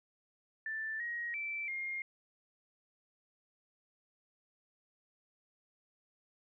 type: tone with pitch steps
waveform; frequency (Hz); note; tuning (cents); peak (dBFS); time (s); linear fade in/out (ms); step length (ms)
sine; 1767 / 1889 / 2330 / 2127; A6 / A#6 / D7 / C7; +7 / +22 / -14 / +28; -36; 0.66-2.02; 2; 340
effects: none